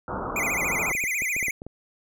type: low-pass noise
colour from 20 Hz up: white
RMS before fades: -31 dBFS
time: 0.08-0.92 s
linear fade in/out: 2 ms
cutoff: 1400 Hz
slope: 96 dB/octave
type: tone with vibrato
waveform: square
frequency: 2231 Hz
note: C#7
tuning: 11 cents sharp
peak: -25 dBFS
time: 0.36-1.51 s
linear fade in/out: 2 ms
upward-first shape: sine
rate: 14 Hz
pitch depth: 190 cents each way
type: clicks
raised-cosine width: 2 ms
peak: -24 dBFS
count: 10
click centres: 0.748 / 0.906 / 0.951 / 1.039 / 1.221 / 1.365 / 1.428 / 1.483 / 1.619 / 1.666 s
effects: none